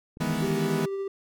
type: clicks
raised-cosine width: 3 ms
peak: -30 dBFS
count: 11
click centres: 0.171 / 0.208 / 0.238 / 0.272 / 0.304 / 0.338 / 0.373 / 0.41 / 0.444 / 0.474 / 0.508 s
type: chord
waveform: 40% pulse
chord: E major seventh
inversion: third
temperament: equal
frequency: 155.56 / 164.81 / 207.7 / 246.9 Hz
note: D#3 / E3 / G#3 / B3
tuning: 0 / 0 / 0 / 0 cents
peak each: -30 dBFS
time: 0.2-0.86 s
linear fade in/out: 10 ms
type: tone with tremolo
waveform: triangle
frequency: 392 Hz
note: G4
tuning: in tune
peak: -25 dBFS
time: 0.42-1.08 s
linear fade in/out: 5 ms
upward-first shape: triangle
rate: 14 Hz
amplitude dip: 30%
effects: none